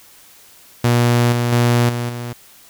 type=tone with level steps; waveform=sawtooth; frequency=120 Hz; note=B2; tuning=49 cents flat; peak=-8 / -12 / -8 / -16 / -21 dBFS; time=0.84-2.33 s; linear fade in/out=5 ms; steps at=1.32 / 1.52 / 1.89 / 2.09 s; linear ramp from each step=5 ms; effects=white hiss -46 dBFS RMS until 2.69 s